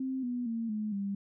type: tone with pitch steps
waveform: sine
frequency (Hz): 262.6 / 245 / 228.6 / 213.3 / 199.01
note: C4 / B3 / A#3 / G#3 / G3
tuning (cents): +6 / -14 / -34 / +46 / +26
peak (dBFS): -31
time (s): 0-1.15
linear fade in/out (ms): 5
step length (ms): 230
effects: none

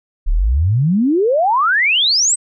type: exponential sweep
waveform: sine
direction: up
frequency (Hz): 31.54 to 8400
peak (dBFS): -11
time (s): 0.26-2.36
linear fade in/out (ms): 20
effects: none

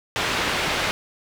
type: low-pass noise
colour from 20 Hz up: white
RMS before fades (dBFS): -24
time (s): 0.16-0.91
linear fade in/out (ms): 0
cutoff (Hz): 2900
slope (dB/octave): 12
effects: none

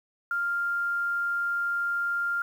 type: tone with quantisation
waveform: sine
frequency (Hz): 1396.9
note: F6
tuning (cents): 0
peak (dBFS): -25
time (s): 0.31-2.42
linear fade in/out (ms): 2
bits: 9
effects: none

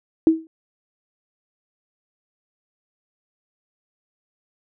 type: tone with exponential decay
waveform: sine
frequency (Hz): 322.2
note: E4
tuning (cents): -39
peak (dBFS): -7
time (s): 0.27-0.47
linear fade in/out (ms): 1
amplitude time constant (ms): 42
effects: none

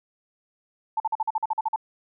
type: tone bursts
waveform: sine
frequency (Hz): 881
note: A5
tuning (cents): +2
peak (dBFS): -21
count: 11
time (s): 0.97-1.761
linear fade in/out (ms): 5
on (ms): 31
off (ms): 45
effects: none

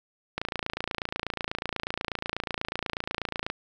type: click train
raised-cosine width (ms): 0.3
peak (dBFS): -13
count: 89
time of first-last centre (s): 0.38-3.501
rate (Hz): 28.2
effects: none

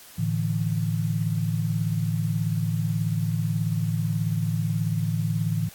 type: chord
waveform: sine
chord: A suspended fourth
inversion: none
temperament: just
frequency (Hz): 110 / 146.67 / 165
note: A2 / D3 / E3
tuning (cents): 0 / -2 / +2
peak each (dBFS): -26 / -29 / -26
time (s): 0.18-5.69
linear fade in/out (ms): 10
effects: white hiss -47 dBFS RMS until 5.74 s + AAC 64 kbps

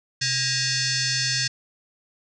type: tone with frequency modulation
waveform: sine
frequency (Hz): 130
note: C3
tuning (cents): -11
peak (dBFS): -21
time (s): 0.21-1.48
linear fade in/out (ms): 10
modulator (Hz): 879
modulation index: 7
effects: none

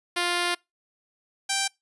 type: tone pair in turn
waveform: 5% pulse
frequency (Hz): 350.6 / 783.7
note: F4 / G5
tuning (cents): +7 / -1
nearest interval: octave + major second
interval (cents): 1392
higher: second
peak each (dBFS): -12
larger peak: neither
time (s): 0.16-0.55 / 1.49-1.68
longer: first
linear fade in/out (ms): 10
effects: noise-tail reverb RT60 0.2 s tail -25 dB re dry + resampled to 24000 Hz

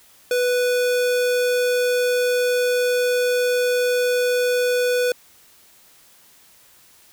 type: tone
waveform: square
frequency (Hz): 493.9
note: B4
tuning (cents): 0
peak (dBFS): -18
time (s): 0.31-5.12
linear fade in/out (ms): 2
effects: white hiss -52 dBFS RMS until 7.12 s

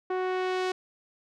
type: tone with low-pass filter sweep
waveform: sawtooth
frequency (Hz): 370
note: F#4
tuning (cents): 0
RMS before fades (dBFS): -29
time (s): 0.1-0.72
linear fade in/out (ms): 5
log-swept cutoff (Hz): 1400 to 5600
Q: 0.77
effects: none

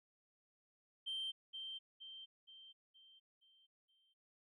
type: tone with echo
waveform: sine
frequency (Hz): 3136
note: G7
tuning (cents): 0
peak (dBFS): -38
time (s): 1.06-1.32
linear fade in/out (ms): 20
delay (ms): 470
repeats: 6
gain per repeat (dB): -6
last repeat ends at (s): 4.14
effects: tanh soft clip ceiling -37 dBFS

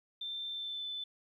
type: tone with pitch glide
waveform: sine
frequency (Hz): 3566 to 3515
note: A7 to A7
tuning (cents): +22 to -2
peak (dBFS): -37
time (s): 0.21-1.04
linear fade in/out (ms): 5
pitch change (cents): -24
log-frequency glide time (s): 0.49-0.86
effects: 12-bit

